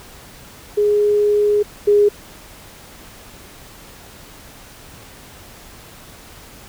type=tone pair in turn; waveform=sine; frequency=415.3 / 412 Hz; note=G#4 / G#4; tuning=0 / -14 cents; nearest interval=unison; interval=14 cents; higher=first; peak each=-12 / -9 dBFS; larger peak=second; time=0.77-1.63 / 1.87-2.09 s; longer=first; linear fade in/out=10 ms; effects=pink hiss -41 dBFS RMS until 6.68 s